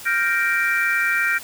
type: chord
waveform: sine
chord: G minor seventh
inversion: third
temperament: equal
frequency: 1396.9 / 1568 / 1864.7 / 2349 Hz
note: F6 / G6 / Bb6 / D7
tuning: 0 / 0 / 0 / 0 cents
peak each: -23 dBFS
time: 0.05-1.39 s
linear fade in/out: 20 ms
effects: white hiss -38 dBFS RMS until 1.43 s